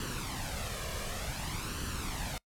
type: noise with flanger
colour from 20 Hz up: pink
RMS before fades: -37 dBFS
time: 0-2.38 s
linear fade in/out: 2 ms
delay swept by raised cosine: 0.67 to 1.77 ms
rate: 0.55 Hz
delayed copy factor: +0.6
effects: noise-tail reverb RT60 0.1 s tail -25 dB re dry + low-pass 12000 Hz 12 dB/octave